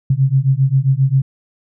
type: beating tone pair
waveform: sine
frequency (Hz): 130.81 / 138.31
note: C3 / C#3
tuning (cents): 0 / -4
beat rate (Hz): 7.5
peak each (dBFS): -14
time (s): 0.1-1.22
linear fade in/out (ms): 5
effects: none